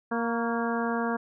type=harmonic tone with a mistuned harmonic; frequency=233.1 Hz; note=A#3; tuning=in tune; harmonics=1 / 2 / 3 / 4 / 5 / 6 / 7; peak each=-29 / -32 / -34 / -35 / -36 / -37 / -37 dBFS; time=0.11-1.17 s; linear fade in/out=10 ms; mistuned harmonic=5; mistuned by=-44 cents; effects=none